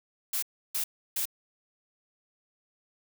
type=noise bursts; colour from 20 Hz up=blue; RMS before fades=-30 dBFS; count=3; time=0.33-1.255 s; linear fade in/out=5 ms; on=95 ms; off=320 ms; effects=none